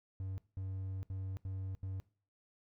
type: tone bursts at uneven times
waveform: triangle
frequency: 95.3 Hz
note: G2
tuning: 48 cents flat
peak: -36 dBFS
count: 5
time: 0.2-0.38 / 0.57-1.03 / 1.1-1.37 / 1.45-1.75 / 1.83-2 s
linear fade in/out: 0 ms
effects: noise-tail reverb RT60 0.4 s tail -20 dB re dry